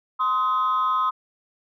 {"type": "tone pair together", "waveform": "sine", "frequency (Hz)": [1039.5, 1263], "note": ["C6", "D#6"], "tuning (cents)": [-12, 26], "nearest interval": "minor third", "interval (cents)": 338, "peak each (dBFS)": [-21, -20], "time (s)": [0.19, 1.11], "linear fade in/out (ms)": 20, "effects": ["tanh soft clip ceiling -15 dBFS"]}